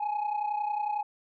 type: tone pair together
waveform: sine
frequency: 830.6 / 861.6 Hz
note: G#5 / A5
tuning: 0 / -37 cents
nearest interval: minor second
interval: 63 cents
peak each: -27 / -31 dBFS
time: 0-1.03 s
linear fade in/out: 10 ms
effects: tanh soft clip ceiling -25 dBFS